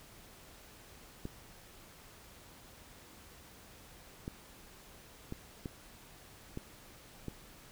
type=clicks; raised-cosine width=3 ms; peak=-26 dBFS; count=6; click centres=1.254 / 4.279 / 5.324 / 5.658 / 6.574 / 7.283 s; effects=pink hiss -56 dBFS RMS until 7.71 s